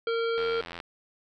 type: harmonic tone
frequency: 460 Hz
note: A#4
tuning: 23 cents flat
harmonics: 1 / 3 / 5 / 7 / 9 / 10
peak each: -26 / -33 / -41 / -40 / -48 / -48 dBFS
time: 0.07-0.61 s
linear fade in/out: 2 ms
type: click train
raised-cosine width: 0.3 ms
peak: -22 dBFS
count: 37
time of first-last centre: 0.38-0.802 s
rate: 85.4 Hz
effects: none